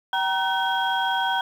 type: tone cluster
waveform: sine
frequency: 770 / 945 / 1518 / 3266 Hz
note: G5 / A#5 / F#6 / G#7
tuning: -31 / +23 / +44 / -30 cents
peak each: -25 / -25 / -26 / -28 dBFS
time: 0.13-1.41 s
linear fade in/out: 2 ms
effects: tanh soft clip ceiling -12 dBFS + 8-bit